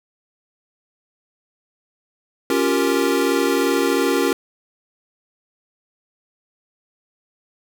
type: chord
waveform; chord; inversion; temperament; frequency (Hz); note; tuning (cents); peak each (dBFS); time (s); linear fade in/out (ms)
square; G half-diminished seventh; second; equal; 277.2 / 349.2 / 392 / 466.2; Db4 / F4 / G4 / Bb4; 0 / 0 / 0 / 0; -22 / -23 / -23 / -23; 2.5-4.33; 2
effects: none